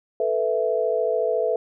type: chord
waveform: sine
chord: A suspended second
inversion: none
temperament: equal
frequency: 440 / 493.9 / 659.3 Hz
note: A4 / B4 / E5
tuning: 0 / 0 / 0 cents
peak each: -24 dBFS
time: 0.2-1.56 s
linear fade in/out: 2 ms
effects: none

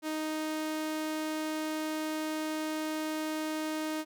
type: tone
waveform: sawtooth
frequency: 311.1 Hz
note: D#4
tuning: in tune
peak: -28 dBFS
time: 0.02-4.05 s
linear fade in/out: 50 ms
effects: none

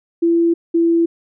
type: tone pair in turn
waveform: sine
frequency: 336.9 / 335 Hz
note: E4 / E4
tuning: +38 / +28 cents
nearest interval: unison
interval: 10 cents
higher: first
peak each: -11 / -11 dBFS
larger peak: neither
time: 0.22-0.54 / 0.74-1.06 s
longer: neither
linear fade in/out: 10 ms
effects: none

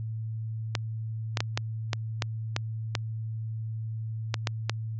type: clicks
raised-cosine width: 0.2 ms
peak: -9 dBFS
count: 11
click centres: 0.752 / 1.372 / 1.405 / 1.575 / 1.932 / 2.222 / 2.564 / 2.952 / 4.342 / 4.472 / 4.696 s
effects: added 111 Hz sine -31 dBFS peak until 4.99 s + resampled to 16000 Hz

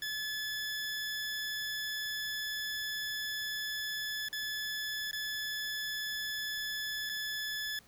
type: tone with dropouts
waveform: 20% pulse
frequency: 1722 Hz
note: A6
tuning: 38 cents flat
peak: -30 dBFS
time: 0.02-7.79 s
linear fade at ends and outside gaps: 2 ms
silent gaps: 4.286-4.328 / 5.112-5.13 / 7.093-7.096 s
effects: pink hiss -61 dBFS RMS until 7.87 s

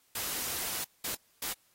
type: noise bursts at uneven times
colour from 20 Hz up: white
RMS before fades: -35 dBFS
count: 3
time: 0.15-0.84 / 1.04-1.15 / 1.42-1.53 s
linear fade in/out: 5 ms
effects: white hiss -68 dBFS RMS until 1.74 s + AAC 48 kbps

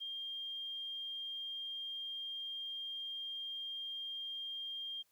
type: tone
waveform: sine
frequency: 3205 Hz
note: G7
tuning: 38 cents sharp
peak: -40 dBFS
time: 0-5.03 s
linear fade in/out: 20 ms
effects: white hiss -75 dBFS RMS until 5.11 s

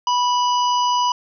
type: harmonic tone with a mistuned harmonic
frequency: 983 Hz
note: B5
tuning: 8 cents flat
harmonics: 1 / 3 / 5 / 6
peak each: -16 / -26 / -30 / -32 dBFS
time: 0.07-1.12 s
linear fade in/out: 2 ms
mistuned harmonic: 6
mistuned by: +21 cents
effects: none

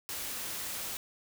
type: noise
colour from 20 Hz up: white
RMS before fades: -38 dBFS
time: 0.09-0.97 s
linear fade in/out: 0 ms
effects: none

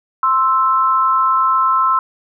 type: tone pair together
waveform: sine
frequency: 1047.2 / 1319 Hz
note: C6 / E6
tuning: +1 / +1 cents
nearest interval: major third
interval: 400 cents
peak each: -14 dBFS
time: 0.23-1.99 s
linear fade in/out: 2 ms
effects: none

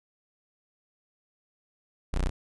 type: tone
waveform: 30% pulse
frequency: 30.62 Hz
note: B0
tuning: 14 cents flat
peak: -22 dBFS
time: 2.13-2.3 s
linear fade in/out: 10 ms
effects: resampled to 24000 Hz

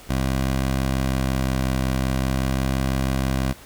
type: tone with vibrato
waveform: 15% pulse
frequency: 65.7 Hz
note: C2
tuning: 8 cents sharp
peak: -14 dBFS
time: 0.09-3.53 s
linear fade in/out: 10 ms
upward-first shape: sine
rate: 0.44 Hz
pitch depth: 13 cents each way
effects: pink hiss -45 dBFS RMS until 3.65 s

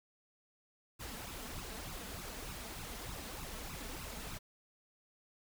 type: noise with flanger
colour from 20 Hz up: pink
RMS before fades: -45 dBFS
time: 0.99-4.39 s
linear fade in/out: 20 ms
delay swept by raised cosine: 0.76 to 4.66 ms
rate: 3.3 Hz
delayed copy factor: +0.75
effects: none

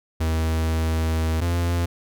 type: tone pair in turn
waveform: 45% pulse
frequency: 80.3 / 86.15 Hz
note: E2 / F2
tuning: -45 / -23 cents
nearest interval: minor second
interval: 122 cents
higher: second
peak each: -20 dBFS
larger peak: neither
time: 0.2-1.41 / 1.41-1.86 s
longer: first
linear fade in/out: 10 ms
effects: none

